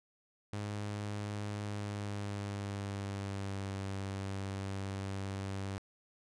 sawtooth tone with pitch glide, 103.3 to 97.56 Hz, G#2 to G2, -9 to -8 cents, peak -33 dBFS, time 0.53-5.78 s, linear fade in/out 0 ms, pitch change -99 cents, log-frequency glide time 1.62-3.76 s, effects resampled to 22050 Hz

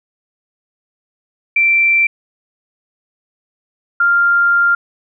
sine tone pair in turn, 2347 / 1395.5 Hz, D7 / F6, -2 / -2 cents, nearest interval major sixth, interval 900 cents, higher first, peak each -9 dBFS, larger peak neither, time 1.56-2.07 / 4-4.75 s, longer second, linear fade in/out 5 ms, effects none

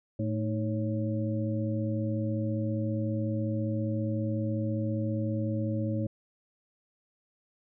harmonic tone with a mistuned harmonic, 110 Hz, A2, in tune, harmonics 1 / 2 / 3 / 5, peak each -30 / -33 / -35 / -37 dBFS, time 0.19-6.07 s, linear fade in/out 5 ms, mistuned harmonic 3, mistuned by -83 cents, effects none

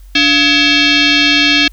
sine tone with frequency modulation, 290.3 Hz, D4, 20 cents flat, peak -7 dBFS, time 0.15-1.68 s, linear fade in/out 5 ms, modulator 984 Hz, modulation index 4.1, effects added 46 Hz sine -33 dBFS peak until 1.72 s + white hiss -52 dBFS RMS until 1.72 s

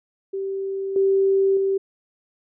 sine tone with level steps, 388.9 Hz, G4, 14 cents flat, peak -24 / -15 / -18 dBFS, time 0.33-1.78 s, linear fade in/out 10 ms, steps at 0.96 / 1.57 s, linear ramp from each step 2 ms, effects none

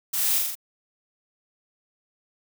blue noise with echo, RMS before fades -26 dBFS, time 0.13-0.39 s, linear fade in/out 10 ms, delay 41 ms, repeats 4, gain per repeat -2 dB, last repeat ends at 0.554 s, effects none

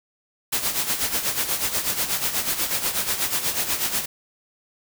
white noise with tremolo, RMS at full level -22 dBFS, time 0.52-4.06 s, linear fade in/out 10 ms, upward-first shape sine, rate 8.2 Hz, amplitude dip 65%, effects none

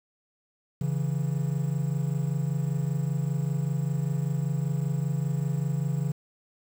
triangle tone pair together, 138.59 / 163.72 Hz, C#3 / E3, 0 / -12 cents, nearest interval minor third, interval 288 cents, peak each -25 / -27 dBFS, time 0.81-6.12 s, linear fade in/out 5 ms, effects 8-bit

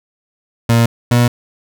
30% pulse tone pair in turn, 116.54 / 120.51 Hz, A#2 / B2, 0 / -42 cents, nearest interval minor second, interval 58 cents, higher second, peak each -6 dBFS, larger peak neither, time 0.69-0.86 / 1.11-1.28 s, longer neither, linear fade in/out 5 ms, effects none

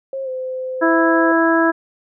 sine tone with pitch glide, 537 to 515.4 Hz, C5 to C5, +45 to -26 cents, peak -22 dBFS, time 0.13-1.32 s, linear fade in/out 2 ms, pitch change -71 cents, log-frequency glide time 0.24-0.29 s
harmonic tone, 329.6 Hz, E4, in tune, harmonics 1 / 2 / 3 / 4 / 5, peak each -15 / -19 / -21 / -22 / -19 dBFS, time 0.81-1.72 s, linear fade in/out 20 ms
effects none

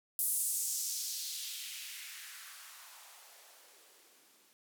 violet noise with band-pass filter sweep, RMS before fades -41 dBFS, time 0.19-4.53 s, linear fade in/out 0 ms, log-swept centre 11000 to 220 Hz, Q 1.8, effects none

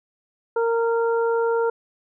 harmonic tone, 461.8 Hz, A#4, 16 cents flat, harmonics 1 / 2 / 3, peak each -19 / -27 / -30 dBFS, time 0.56-1.7 s, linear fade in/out 5 ms, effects none

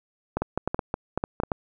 clicks, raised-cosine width 1 ms, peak -11 dBFS, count 12, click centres 0.37 / 0.42 / 0.576 / 0.676 / 0.745 / 0.792 / 0.941 / 1.176 / 1.239 / 1.401 / 1.435 / 1.518 s, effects none

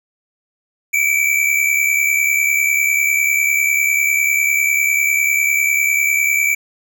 square tone pair together, 2279 / 2349 Hz, C#7 / D7, +47 / 0 cents, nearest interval minor second, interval 53 cents, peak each -17 dBFS, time 0.93-6.55 s, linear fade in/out 10 ms, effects none

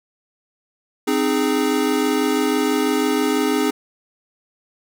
square chord, Ab major, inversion first, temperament equal with one note detuned, 261.6 / 307.7 / 415.3 Hz, C4 / Eb4 / Ab4, 0 / -19 / 0 cents, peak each -22 dBFS, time 1.07-3.71 s, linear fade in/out 10 ms, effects none

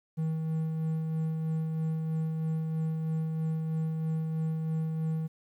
triangle tone with tremolo, 159.5 Hz, D#3, 43 cents sharp, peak -25 dBFS, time 0.17-5.28 s, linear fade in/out 20 ms, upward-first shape sine, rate 3.1 Hz, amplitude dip 30%, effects 11-bit

